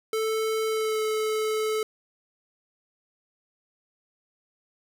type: tone with pitch glide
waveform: square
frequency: 440 to 433.7 Hz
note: A4 to A4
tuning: 0 to -25 cents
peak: -25 dBFS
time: 0.13-1.83 s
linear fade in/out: 2 ms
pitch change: -25 cents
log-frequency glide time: 0.67-1.02 s
effects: none